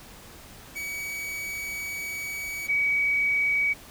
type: tone pair in turn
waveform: 45% pulse / sine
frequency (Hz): 2267 / 2267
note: C#7 / C#7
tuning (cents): +38 / +38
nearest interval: unison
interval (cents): 0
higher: neither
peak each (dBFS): -31 / -21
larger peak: second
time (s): 0.75-2.68 / 2.68-3.74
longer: first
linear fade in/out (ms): 20
effects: pink hiss -47 dBFS RMS until 3.9 s